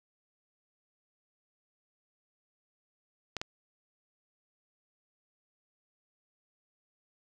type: clicks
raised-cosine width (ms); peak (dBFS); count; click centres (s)
0.2; -17; 2; 3.367 / 3.415
effects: none